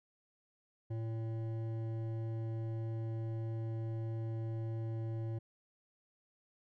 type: tone with hard clipping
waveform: sine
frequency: 112.7 Hz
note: A2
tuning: 42 cents sharp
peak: -38 dBFS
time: 0.9-5.39 s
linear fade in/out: 10 ms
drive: 11 dB
effects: none